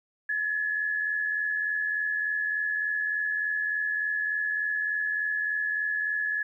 sine tone pair together, 1700.6 / 1784 Hz, G#6 / A6, +41 / +23 cents, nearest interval minor second, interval 82 cents, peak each -26 / -36 dBFS, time 0.29-6.43 s, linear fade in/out 5 ms, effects 11-bit

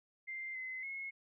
sine tone with pitch steps, 2092 / 2046 / 2172 Hz, C7 / C7 / C#7, -1 / -39 / -36 cents, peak -40 dBFS, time 0.27-1.11 s, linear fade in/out 20 ms, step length 280 ms, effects none

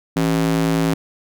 square tone with high-pass filter, 55 Hz, A1, in tune, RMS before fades -18 dBFS, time 0.16-0.94 s, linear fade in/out 5 ms, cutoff 210 Hz, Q 2.9, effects none

